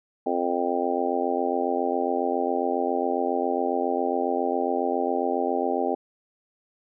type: harmonic tone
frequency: 87.31 Hz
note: F2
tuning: in tune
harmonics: 3 / 4 / 5 / 6 / 7 / 8 / 9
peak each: -30 / -30 / -29 / -33 / -30 / -35 / -28 dBFS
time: 0.26-5.95 s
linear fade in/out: 5 ms
effects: none